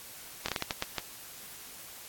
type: slowing click train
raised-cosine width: 0.2 ms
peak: -13 dBFS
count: 8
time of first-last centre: 0.46-0.983 s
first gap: 24 ms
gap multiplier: 1.37
effects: white hiss -47 dBFS RMS until 2.08 s + AAC 64 kbps